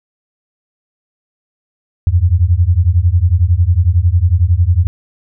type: beating tone pair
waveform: sine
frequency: 82.4 / 93.4 Hz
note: E2 / F#2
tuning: 0 / +17 cents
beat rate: 11 Hz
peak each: -11 dBFS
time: 2.07-4.87 s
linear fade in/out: 0 ms
effects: none